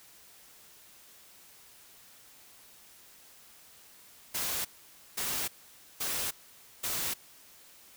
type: noise bursts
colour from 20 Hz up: white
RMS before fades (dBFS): -33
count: 4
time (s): 4.34-7.14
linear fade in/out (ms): 10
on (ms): 310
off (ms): 520
effects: white hiss -56 dBFS RMS until 7.96 s